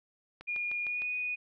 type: click train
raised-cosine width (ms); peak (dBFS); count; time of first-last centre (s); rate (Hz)
0.3; -30; 5; 0.41-1.02; 6.56
type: tone with pitch glide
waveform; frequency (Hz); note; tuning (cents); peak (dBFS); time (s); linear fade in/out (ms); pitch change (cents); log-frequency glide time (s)
sine; 2429 to 2476; D#7 to D#7; -42 to -9; -31; 0.47-1.36; 20; +33; 0.85-1.04
effects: none